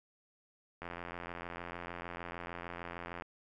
click train, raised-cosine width 0.5 ms, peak -27 dBFS, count 209, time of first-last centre 0.82-3.222 s, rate 86.6 Hz, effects none

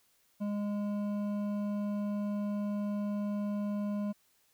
sine tone with hard clipping, 205.5 Hz, G#3, 18 cents flat, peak -33 dBFS, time 0.4-4.13 s, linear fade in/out 20 ms, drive 9 dB, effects white hiss -70 dBFS RMS until 4.53 s

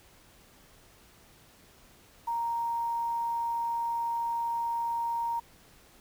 sine tone with quantisation, 932.3 Hz, A#5, in tune, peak -28 dBFS, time 2.27-5.4 s, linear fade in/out 10 ms, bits 9, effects pink hiss -58 dBFS RMS until 6 s

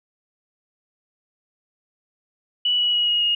sine tone with pitch steps, 2950 / 2928 / 2906 / 2884 / 2863 Hz, F#7 / F#7 / F#7 / F#7 / F7, -6 / -19 / -32 / -45 / +42 cents, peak -17 dBFS, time 2.65-3.35 s, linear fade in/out 5 ms, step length 140 ms, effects none

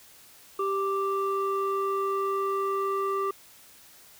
sine tone pair together, 392 / 1175.9 Hz, G4 / D6, 0 / +2 cents, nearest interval octave + perfect fifth, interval 1902 cents, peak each -26 dBFS, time 0.59-3.31 s, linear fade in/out 5 ms, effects tanh soft clip ceiling -22 dBFS + white hiss -53 dBFS RMS until 4.19 s

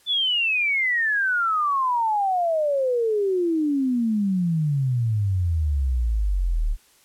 sine exponential sweep, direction down, 3520 to 35.49 Hz, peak -19 dBFS, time 0.06-6.77 s, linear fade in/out 50 ms, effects white hiss -57 dBFS RMS until 7.04 s + low-pass 12000 Hz 12 dB/octave

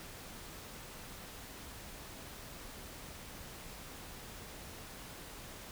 silence, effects pink hiss -49 dBFS RMS until 5.71 s

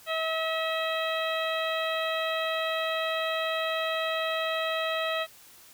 harmonic tone, 644 Hz, E5, 41 cents flat, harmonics 1 / 2 / 3 / 4 / 5 / 6, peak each -30 / -33 / -35 / -36 / -37 / -38 dBFS, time 0.06-5.27 s, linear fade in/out 50 ms, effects white hiss -53 dBFS RMS until 5.73 s

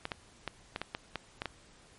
clicks, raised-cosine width 0.3 ms, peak -18 dBFS, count 9, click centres 0.054 / 0.118 / 0.477 / 0.761 / 0.816 / 0.949 / 1.157 / 1.419 / 1.457 s, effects pink hiss -59 dBFS RMS until 1.98 s + MP3 48 kbps

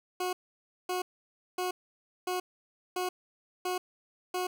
20% pulse tone bursts, 364.2 Hz, F#4, 27 cents flat, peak -25 dBFS, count 7, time 0.2-4.47 s, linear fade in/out 5 ms, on 130 ms, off 560 ms, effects none

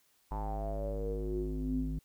square tone with low-pass filter sweep, 51.91 Hz, G#1, in tune, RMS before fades -35 dBFS, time 0.31-1.99 s, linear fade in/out 5 ms, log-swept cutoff 930 to 210 Hz, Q 9.3, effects white hiss -70 dBFS RMS until 2.04 s

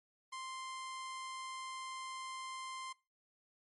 sawtooth tone, 1046.5 Hz, C6, in tune, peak -39 dBFS, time 0.32-2.93 s, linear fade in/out 10 ms, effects noise-tail reverb RT60 0.3 s tail -22 dB re dry + MP3 48 kbps

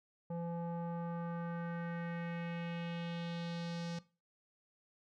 square tone with low-pass filter sweep, 170 Hz, F3, 46 cents flat, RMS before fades -41 dBFS, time 0.3-3.99 s, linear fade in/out 5 ms, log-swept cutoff 700 to 5400 Hz, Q 2.2, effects noise-tail reverb RT60 0.3 s tail -17 dB re dry

